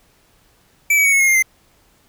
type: tone with pitch steps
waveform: square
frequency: 2315 / 2274 / 2234 / 2194 / 2155 / 2117 / 2079 Hz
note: D7 / C#7 / C#7 / C#7 / C#7 / C7 / C7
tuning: -25 / +44 / +13 / -18 / -49 / +20 / -12 cents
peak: -12 dBFS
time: 0.9-1.425 s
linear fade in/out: 5 ms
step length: 75 ms
effects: pink hiss -56 dBFS RMS until 2.08 s